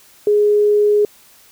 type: tone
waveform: sine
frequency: 416.2 Hz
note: G#4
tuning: 4 cents sharp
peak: -10 dBFS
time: 0.27-1.05 s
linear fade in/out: 2 ms
effects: white hiss -48 dBFS RMS until 1.51 s